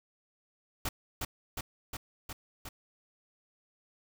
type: noise with echo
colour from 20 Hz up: pink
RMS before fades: -33 dBFS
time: 0.85-0.89 s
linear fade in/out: 5 ms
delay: 360 ms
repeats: 5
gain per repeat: -2 dB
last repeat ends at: 2.69 s
effects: none